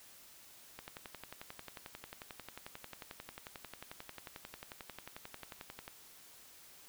click train, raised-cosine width 0.3 ms, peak -29 dBFS, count 58, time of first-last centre 0.79-5.879 s, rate 11.2 Hz, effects white hiss -58 dBFS RMS until 6.88 s

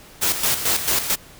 white noise with tremolo, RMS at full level -19 dBFS, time 0.21-1.16 s, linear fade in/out 20 ms, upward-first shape square, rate 4.5 Hz, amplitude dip 60%, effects pink hiss -45 dBFS RMS until 1.39 s

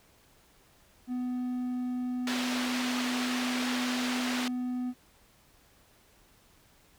triangle tone, 249.4 Hz, B3, 17 cents sharp, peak -28 dBFS, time 1.07-4.94 s, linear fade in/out 50 ms
white band-pass noise, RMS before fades -35 dBFS, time 2.27-4.48 s, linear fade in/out 2 ms, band 340 to 3600 Hz, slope 12 dB/octave
effects pink hiss -62 dBFS RMS until 6.98 s

